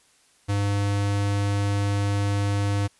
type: tone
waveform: square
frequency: 101 Hz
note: G#2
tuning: 48 cents flat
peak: -22 dBFS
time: 0.48-2.88 s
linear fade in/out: 20 ms
effects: white hiss -60 dBFS RMS until 2.99 s + resampled to 24000 Hz